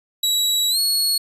sawtooth tone with pitch glide, 3892 to 4343 Hz, B7 to C#8, -26 to -36 cents, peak -14 dBFS, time 0.23-1.18 s, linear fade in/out 5 ms, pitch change +190 cents, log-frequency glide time 0.7-0.79 s, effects resampled to 32000 Hz

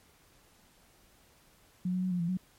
sine tone with pitch steps, 181.3 / 183.3 / 185 / 177.9 / 169.4 / 184.4 Hz, F#3 / F#3 / F#3 / F3 / E3 / F#3, -35 / -16 / 0 / +32 / +48 / -6 cents, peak -28 dBFS, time 1.85-2.372 s, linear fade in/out 5 ms, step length 87 ms, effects pink hiss -63 dBFS RMS until 2.58 s + MP3 64 kbps

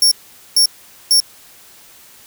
sawtooth tone bursts, 5490 Hz, F8, 31 cents flat, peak -6 dBFS, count 3, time 0.02-1.202 s, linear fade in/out 2 ms, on 94 ms, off 450 ms, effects white hiss -44 dBFS RMS until 2.26 s

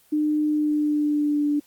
sine tone with pitch glide, 302.2 to 292.9 Hz, D4 to D4, +50 to -5 cents, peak -19 dBFS, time 0.12-1.6 s, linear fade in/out 10 ms, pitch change -55 cents, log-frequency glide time 0.47-1.49 s, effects white hiss -58 dBFS RMS until 1.66 s + Opus 24 kbps

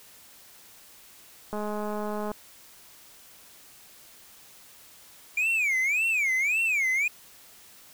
click train, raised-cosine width 1 ms, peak -20 dBFS, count 166, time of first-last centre 1.53-2.316 s, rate 210 Hz
triangle tone with vibrato, 2349 Hz, D7, in tune, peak -21 dBFS, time 5.37-7.08 s, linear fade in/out 5 ms, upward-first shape sine, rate 1.8 Hz, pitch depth 250 cents each way
effects white hiss -52 dBFS RMS until 7.93 s

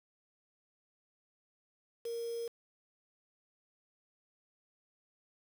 sine tone with quantisation, 466.2 Hz, A#4, in tune, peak -36 dBFS, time 2.05-2.48 s, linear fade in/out 5 ms, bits 8, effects none

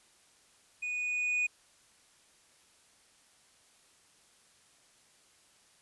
triangle tone with level ramp, 2475 Hz, D#7, 10 cents flat, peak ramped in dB -32 to -25 dBFS, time 0.82-1.47 s, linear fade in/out 10 ms, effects white hiss -64 dBFS RMS until 5.81 s + resampled to 24000 Hz

